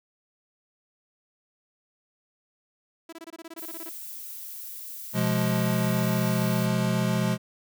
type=tone bursts; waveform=sawtooth; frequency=329.6 Hz; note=E4; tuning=in tune; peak=-35 dBFS; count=14; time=3.09-3.893 s; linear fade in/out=5 ms; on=36 ms; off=23 ms
type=noise; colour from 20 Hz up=violet; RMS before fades=-39 dBFS; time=3.57-6.67 s; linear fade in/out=20 ms
type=chord; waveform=square; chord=F diminished; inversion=second; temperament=just; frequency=125.72 / 174.61 / 209.5 Hz; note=Cb3 / F3 / Ab3; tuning=+31 / 0 / +15 cents; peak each=-28 dBFS; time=5.13-7.38 s; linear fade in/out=50 ms
effects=none